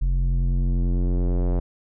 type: tone with low-pass filter sweep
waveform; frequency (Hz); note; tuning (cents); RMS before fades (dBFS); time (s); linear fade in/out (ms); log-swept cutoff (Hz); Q
square; 44.36; F1; +28; -21; 0.01-1.6; 10; 100 to 620; 1.2
effects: none